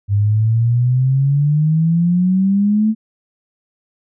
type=exponential sweep; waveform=sine; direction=up; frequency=99.7 to 221.5 Hz; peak=-11 dBFS; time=0.08-2.95 s; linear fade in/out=50 ms; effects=none